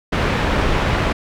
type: low-pass noise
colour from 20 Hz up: pink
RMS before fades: -18 dBFS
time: 0.12-1.13 s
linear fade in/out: 10 ms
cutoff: 2500 Hz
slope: 12 dB/octave
effects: none